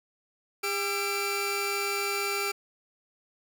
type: tone cluster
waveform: sawtooth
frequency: 402.4 / 1353 / 2341 Hz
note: G4 / E6 / D7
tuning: +45 / +45 / -6 cents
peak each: -28 / -30 / -28 dBFS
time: 0.63-2.52 s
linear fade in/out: 10 ms
effects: none